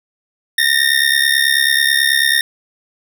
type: ring-modulated tone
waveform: 25% pulse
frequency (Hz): 1832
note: A#6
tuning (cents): -31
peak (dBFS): -5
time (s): 0.58-2.41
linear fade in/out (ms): 2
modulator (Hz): 34.6
effects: none